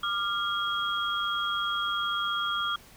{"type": "tone cluster", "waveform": "sine", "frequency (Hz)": [1194, 1391, 3287], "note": ["D6", "F6", "G#7"], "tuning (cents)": [28, -7, -19], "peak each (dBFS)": -31, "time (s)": [0.03, 2.76], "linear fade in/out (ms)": 5, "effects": ["pink hiss -53 dBFS RMS until 2.96 s"]}